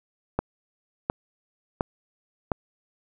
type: click train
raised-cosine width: 1 ms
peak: -9 dBFS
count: 4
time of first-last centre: 0.39-2.518 s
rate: 1.41 Hz
effects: none